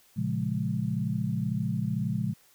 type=chord; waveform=sine; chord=Bb minor seventh; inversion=none; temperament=equal; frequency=116.54 / 138.59 / 174.61 / 207.7 Hz; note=Bb2 / Db3 / F3 / Ab3; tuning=0 / 0 / 0 / 0 cents; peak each=-32 dBFS; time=0.16-2.34 s; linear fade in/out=20 ms; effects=white hiss -61 dBFS RMS until 2.54 s